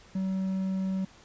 triangle tone, 190 Hz, F#3, 46 cents sharp, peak -25 dBFS, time 0.15-1.05 s, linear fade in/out 5 ms, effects pink hiss -55 dBFS RMS until 1.24 s + resampled to 16000 Hz

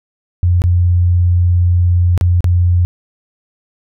sine tone with dropouts, 88.3 Hz, F2, 20 cents sharp, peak -8 dBFS, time 0.43-2.85 s, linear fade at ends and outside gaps 0 ms, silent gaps 0.619-0.639 / 2.177-2.211 / 2.406-2.443 s, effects none

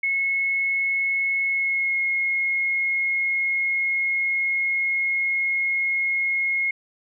sine tone with pitch glide, 2185 to 2159 Hz, C#7 to C#7, -26 to -46 cents, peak -20 dBFS, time 0.03-6.71 s, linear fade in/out 5 ms, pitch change -20 cents, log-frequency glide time 1.45-1.99 s, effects none

